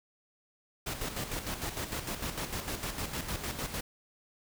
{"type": "noise with tremolo", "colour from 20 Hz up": "pink", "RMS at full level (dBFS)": -35, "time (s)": [0.86, 3.81], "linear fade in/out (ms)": 10, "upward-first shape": "square", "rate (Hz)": 6.6, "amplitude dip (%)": 55, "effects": []}